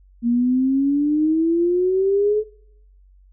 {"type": "exponential sweep", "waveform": "sine", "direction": "up", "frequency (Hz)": [233.1, 431.6], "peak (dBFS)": -15, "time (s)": [0.22, 2.44], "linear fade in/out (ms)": 50, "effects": ["noise-tail reverb RT60 0.7 s tail -20 dB re dry", "added 47 Hz sine -48 dBFS peak until 3.32 s"]}